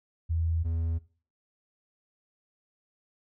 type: tone pair in turn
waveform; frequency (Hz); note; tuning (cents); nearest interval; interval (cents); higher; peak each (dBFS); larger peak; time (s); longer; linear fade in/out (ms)
sine / triangle; 82.41 / 82.41; E2 / E2; 0 / 0; unison; 0; neither; -25 / -25; neither; 0.29-0.64 / 0.64-0.99; neither; 20
effects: noise-tail reverb RT60 0.4 s tail -18 dB re dry